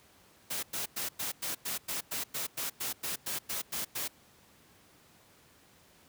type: noise bursts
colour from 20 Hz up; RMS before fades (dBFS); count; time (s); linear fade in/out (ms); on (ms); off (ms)
white; -35; 16; 0.5-4.08; 10; 130; 100
effects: pink hiss -61 dBFS RMS until 6.08 s + high-pass 80 Hz 12 dB/octave